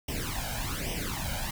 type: noise with flanger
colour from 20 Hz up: pink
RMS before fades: -33 dBFS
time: 0.08-1.51 s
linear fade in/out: 5 ms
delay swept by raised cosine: 0.35 to 1.33 ms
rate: 1.2 Hz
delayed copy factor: +0.8
effects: none